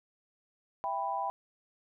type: chord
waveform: sine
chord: E minor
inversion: none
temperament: just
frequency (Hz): 659.3 / 791.1 / 988.9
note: E5 / G5 / B5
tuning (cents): 0 / +16 / +2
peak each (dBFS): -39 / -34 / -34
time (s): 0.84-1.3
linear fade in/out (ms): 0
effects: none